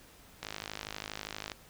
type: click train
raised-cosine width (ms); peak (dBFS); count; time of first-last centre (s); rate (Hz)
0.2; -20; 58; 0.43-1.518; 52.4
effects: pink hiss -57 dBFS RMS until 1.69 s